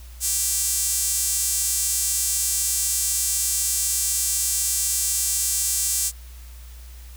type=tone with high-pass filter; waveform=sawtooth; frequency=392 Hz; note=G4; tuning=in tune; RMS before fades=-23 dBFS; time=0.2-6.12 s; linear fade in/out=50 ms; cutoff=7700 Hz; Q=1.9; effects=added 60 Hz sine -38 dBFS peak until 7.16 s + white hiss -50 dBFS RMS until 7.16 s